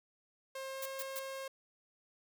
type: tone with pitch glide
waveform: sawtooth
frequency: 533 to 536.7 Hz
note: C5 to C5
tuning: +32 to +44 cents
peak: -37 dBFS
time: 0.55-1.48 s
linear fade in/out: 5 ms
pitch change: +12 cents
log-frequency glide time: 0.7-0.84 s
type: noise bursts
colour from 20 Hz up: blue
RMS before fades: -41 dBFS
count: 3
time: 0.82-1.194 s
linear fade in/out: 5 ms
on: 38 ms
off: 130 ms
effects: none